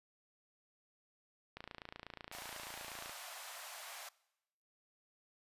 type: click train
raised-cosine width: 0.3 ms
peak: -30 dBFS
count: 44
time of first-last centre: 1.57-3.095 s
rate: 28.2 Hz
type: high-pass noise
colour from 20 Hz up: pink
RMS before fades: -49 dBFS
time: 2.32-4.09 s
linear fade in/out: 5 ms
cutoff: 610 Hz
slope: 48 dB/octave
effects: noise-tail reverb RT60 0.9 s tail -22 dB re dry + resampled to 32000 Hz